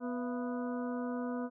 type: harmonic tone with a mistuned harmonic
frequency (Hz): 246.9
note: B3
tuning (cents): 0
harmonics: 1 / 2 / 3 / 4 / 5 / 6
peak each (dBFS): -35 / -41 / -45 / -47 / -49 / -51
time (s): 0-1.5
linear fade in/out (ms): 50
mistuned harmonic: 3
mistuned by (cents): -140
effects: none